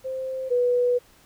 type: tone pair in turn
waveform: sine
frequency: 523.3 / 490.7 Hz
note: C5 / B4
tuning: 0 / -11 cents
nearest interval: minor second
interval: 111 cents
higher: first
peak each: -27 / -18 dBFS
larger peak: second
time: 0.04-0.5 / 0.5-0.99 s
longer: second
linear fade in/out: 20 ms
effects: pink hiss -56 dBFS RMS until 1.25 s